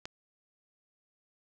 click, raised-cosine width 0.2 ms, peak -21 dBFS, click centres 0.055 s, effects none

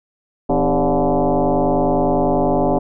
sine tone with frequency modulation, 164.81 Hz, E3, in tune, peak -13 dBFS, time 0.49-2.79 s, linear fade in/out 10 ms, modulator 140 Hz, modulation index 4.8, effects none

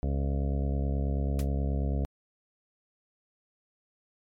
harmonic tone, 69.3 Hz, C#2, in tune, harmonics 1 / 2 / 3 / 4 / 6 / 7 / 8 / 9 / 10, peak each -27 / -33 / -37 / -39 / -43 / -44 / -45 / -46 / -47 dBFS, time 0.03-2.05 s, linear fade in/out 0 ms
white noise with exponential decay, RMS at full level -36 dBFS, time 1.39-1.47 s, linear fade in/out 2 ms, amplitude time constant 17 ms
effects MP3 64 kbps

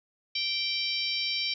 harmonic tone, 779 Hz, G5, 11 cents flat, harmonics 3 / 4 / 5 / 6 / 7, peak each -34 / -34 / -34 / -34 / -34 dBFS, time 0.35-1.54 s, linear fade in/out 5 ms, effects none

